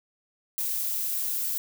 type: noise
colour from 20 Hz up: violet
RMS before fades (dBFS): -29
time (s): 0.58-1.58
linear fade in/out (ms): 0
effects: none